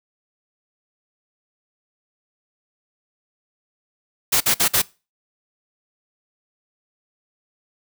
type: noise bursts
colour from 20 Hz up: white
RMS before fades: -17 dBFS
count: 4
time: 4.32-4.82 s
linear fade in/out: 10 ms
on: 86 ms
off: 52 ms
effects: noise-tail reverb RT60 0.3 s tail -22 dB re dry